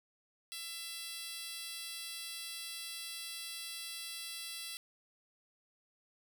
10% pulse tone with high-pass filter, 670 Hz, E5, 28 cents sharp, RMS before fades -44 dBFS, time 0.52-4.77 s, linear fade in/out 0 ms, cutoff 4300 Hz, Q 0.86, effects none

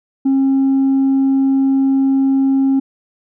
triangle tone with tanh clipping, 270 Hz, C#4, 45 cents flat, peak -11 dBFS, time 0.25-2.8 s, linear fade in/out 10 ms, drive 6 dB, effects none

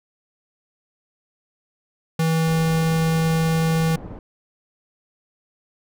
square tone, 162.1 Hz, E3, 29 cents flat, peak -18 dBFS, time 2.19-3.96 s, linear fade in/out 5 ms
pink low-pass noise, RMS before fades -36 dBFS, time 2.47-4.19 s, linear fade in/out 2 ms, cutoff 710 Hz, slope 12 dB/octave
effects none

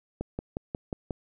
click train, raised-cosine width 2 ms, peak -18 dBFS, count 6, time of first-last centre 0.21-1.108 s, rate 5.57 Hz, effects none

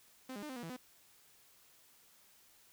sawtooth tone with pitch steps, 259.1 / 203.8 / 301.1 / 259.8 / 240 / 164.8 / 252.2 Hz, C4 / G#3 / D4 / C4 / B3 / E3 / B3, -17 / -32 / +43 / -12 / -49 / 0 / +36 cents, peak -39 dBFS, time 0.29-0.766 s, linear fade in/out 5 ms, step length 68 ms, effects white hiss -65 dBFS RMS until 2.72 s

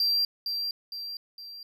triangle tone with echo, 4724 Hz, D8, 9 cents sharp, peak -21 dBFS, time 0-0.25 s, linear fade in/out 2 ms, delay 460 ms, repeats 3, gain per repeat -6 dB, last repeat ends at 1.63 s, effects none

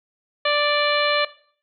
harmonic tone, 587.3 Hz, D5, in tune, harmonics 1 / 2 / 3 / 4 / 5 / 6 / 7, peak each -21 / -24 / -26 / -27 / -28 / -29 / -29 dBFS, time 0.45-1.25 s, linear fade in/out 5 ms, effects noise-tail reverb RT60 0.5 s tail -17 dB re dry

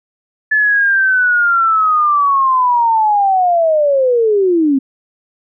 sine linear sweep, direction down, 1735 to 260.3 Hz, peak -9 dBFS, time 0.51-4.79 s, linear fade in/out 10 ms, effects none

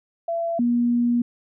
sine tone pair in turn, 673 / 239.5 Hz, E5 / A#3, +36 / +47 cents, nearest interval octave + tritone, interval 1789 cents, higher first, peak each -22 / -17 dBFS, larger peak second, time 0.28-0.59 / 0.59-1.22 s, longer second, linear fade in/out 5 ms, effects none

